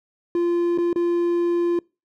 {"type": "tone with dropouts", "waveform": "triangle", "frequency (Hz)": 345.6, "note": "F4", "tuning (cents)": -18, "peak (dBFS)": -16, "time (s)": [0.35, 1.79], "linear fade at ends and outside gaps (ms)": 2, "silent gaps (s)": [[0.777, 0.784], [0.93, 0.959]], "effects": ["noise-tail reverb RT60 0.3 s tail -26 dB re dry"]}